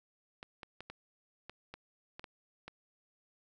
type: clicks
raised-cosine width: 0.3 ms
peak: -29 dBFS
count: 9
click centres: 0.429 / 0.632 / 0.806 / 0.9 / 1.496 / 1.74 / 2.195 / 2.242 / 2.68 s
effects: none